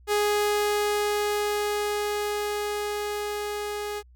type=tone with level ramp; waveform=sawtooth; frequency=415.3 Hz; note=G#4; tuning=in tune; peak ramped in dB=-17 to -26 dBFS; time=0.07-4.03 s; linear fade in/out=50 ms; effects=added 61 Hz sine -50 dBFS peak until 4.15 s